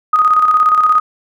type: tone with tremolo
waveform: sine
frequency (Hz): 1247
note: D#6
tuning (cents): +3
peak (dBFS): -6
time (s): 0.13-1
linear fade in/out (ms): 5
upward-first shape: square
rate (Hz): 17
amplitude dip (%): 45
effects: none